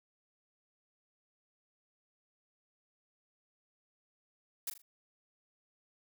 blue noise with echo, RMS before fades -36 dBFS, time 4.67-4.7 s, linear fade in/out 5 ms, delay 40 ms, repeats 3, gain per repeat -9 dB, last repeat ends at 4.82 s, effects none

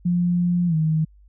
sine tone with pitch glide, 175.7 to 157.44 Hz, F3 to D#3, +11 to +21 cents, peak -17 dBFS, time 0.05-1.05 s, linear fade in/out 10 ms, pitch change -190 cents, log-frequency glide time 0.67-0.75 s, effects added 50 Hz sine -48 dBFS peak until 1.28 s

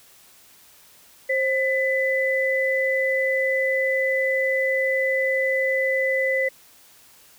sine tone pair together, 530 / 2001 Hz, C5 / B6, +22 / +22 cents, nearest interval octave + major seventh, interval 2300 cents, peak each -22 dBFS, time 1.29-6.49 s, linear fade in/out 10 ms, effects white hiss -52 dBFS RMS until 7.38 s

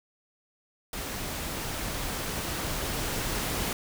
pink noise with level ramp, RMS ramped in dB -35 to -30 dBFS, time 0.93-3.73 s, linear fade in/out 2 ms, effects none

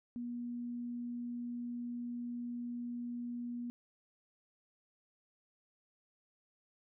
sine tone, 240.6 Hz, B3, 45 cents flat, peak -38 dBFS, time 0.16-3.7 s, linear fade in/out 0 ms, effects none

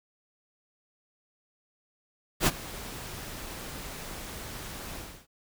pink noise with ADSR envelope, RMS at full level -21 dBFS, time 2.4-5.27 s, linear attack 70 ms, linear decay 34 ms, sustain -19 dB, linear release 310 ms, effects none

